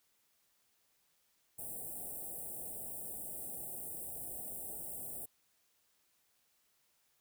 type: band-stop noise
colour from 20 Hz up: white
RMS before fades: -44 dBFS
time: 1.58-5.26 s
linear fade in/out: 10 ms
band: 810 to 8000 Hz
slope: 96 dB/octave
effects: white hiss -75 dBFS RMS until 7.2 s